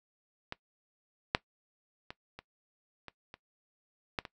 clicks, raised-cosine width 0.3 ms, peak -21 / -8 / -25 / -28 / -27 / -29 / -15 / -25 dBFS, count 8, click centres 0.524 / 1.349 / 2.105 / 2.39 / 3.083 / 3.341 / 4.188 / 4.252 s, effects noise-tail reverb RT60 0.1 s tail -19 dB re dry

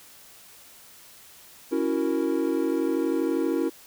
triangle chord, F# dominant seventh, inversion second, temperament equal, 277.2 / 329.6 / 370 / 466.2 Hz, C#4 / E4 / F#4 / A#4, 0 / 0 / 0 / 0 cents, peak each -26 / -24 / -28 / -28 dBFS, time 1.71-3.7 s, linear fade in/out 20 ms, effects white hiss -50 dBFS RMS until 3.86 s

